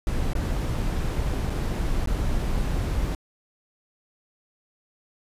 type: noise with dropouts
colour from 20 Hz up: brown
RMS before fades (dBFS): -25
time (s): 0.07-3.15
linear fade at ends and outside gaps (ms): 1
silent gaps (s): 0.334-0.352 / 1.498-1.502 / 2.06-2.073
effects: resampled to 32000 Hz